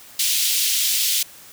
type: high-pass noise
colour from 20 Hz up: pink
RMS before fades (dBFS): -20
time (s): 0.19-1.23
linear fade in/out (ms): 5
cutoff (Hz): 3000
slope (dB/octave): 24
effects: white hiss -44 dBFS RMS until 1.52 s